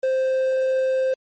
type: tone with quantisation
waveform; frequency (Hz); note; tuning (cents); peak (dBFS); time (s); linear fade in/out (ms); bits
triangle; 523.3; C5; 0; -16; 0.03-1.14; 5; 7
effects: MP3 32 kbps